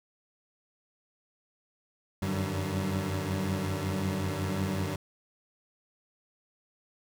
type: tone cluster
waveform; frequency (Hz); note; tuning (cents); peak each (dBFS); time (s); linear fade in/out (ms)
25% pulse; 91 / 96.4 / 149.8 / 191.1; F#2 / G2 / D3 / G3; -28 / -28 / +35 / -44; -33 / -29 / -32 / -32; 2.22-4.96; 5
effects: none